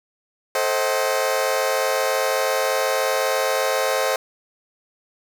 sawtooth chord, A diminished seventh, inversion none, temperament just, 440 / 528 / 633.6 / 760.3 Hz, A4 / C5 / Eb5 / Gb5, 0 / +16 / +31 / +47 cents, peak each -23 / -18 / -21 / -24 dBFS, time 0.55-4.16 s, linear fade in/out 2 ms, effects none

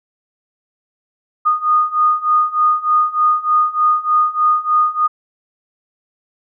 sine beating tone pair, 1229 / 1232.3 Hz, D#6 / D#6, -22 / -17 cents, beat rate 3.3 Hz, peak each -16 / -14 dBFS, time 1.45-5.08 s, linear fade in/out 20 ms, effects none

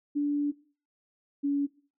sine tone pair in turn, 290 / 283.5 Hz, D4 / C#4, -22 / +39 cents, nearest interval unison, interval 39 cents, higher first, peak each -24 dBFS, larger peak neither, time 0.15-0.52 / 1.43-1.67 s, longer first, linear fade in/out 20 ms, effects noise-tail reverb RT60 0.4 s tail -19 dB re dry

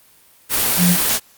sine tone in noise, 177.1 Hz, F3, 24 cents sharp, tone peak -12 dBFS, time 0.77-0.97 s, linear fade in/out 50 ms, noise white, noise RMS -17 dBFS, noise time 0.49-1.2 s, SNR +2 dB, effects white hiss -51 dBFS RMS until 1.37 s + Opus 32 kbps

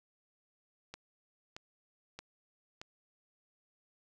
click train, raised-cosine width 0.2 ms, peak -27 dBFS, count 4, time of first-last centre 0.94-2.815 s, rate 1.6 Hz, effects none

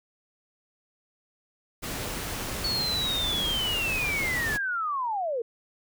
pink noise, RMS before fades -33 dBFS, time 1.82-4.58 s, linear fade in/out 20 ms
sine linear sweep, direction down, 4435 to 440 Hz, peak -26 dBFS, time 2.64-5.42 s, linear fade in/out 5 ms
effects none

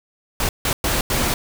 pink noise bursts at uneven times, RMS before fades -20 dBFS, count 4, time 0.4-0.49 / 0.65-0.73 / 0.84-1.01 / 1.1-1.34 s, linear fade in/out 2 ms, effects none

